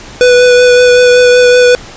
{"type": "tone with vibrato", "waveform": "square", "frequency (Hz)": 493.9, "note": "B4", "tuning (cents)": 0, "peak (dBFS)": -3, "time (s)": [0.21, 1.75], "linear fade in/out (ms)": 0, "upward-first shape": "triangle", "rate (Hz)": 5.3, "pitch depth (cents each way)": 15, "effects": ["pink hiss -30 dBFS RMS until 1.96 s", "resampled to 16000 Hz"]}